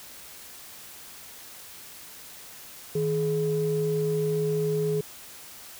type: tone pair together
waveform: sine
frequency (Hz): 158 / 421.8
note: D#3 / G#4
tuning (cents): +27 / +27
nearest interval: octave + perfect fourth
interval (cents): 1700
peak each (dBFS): -27 / -24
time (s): 2.95-5.01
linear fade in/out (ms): 5
effects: tanh soft clip ceiling -16 dBFS + white hiss -45 dBFS RMS until 5.79 s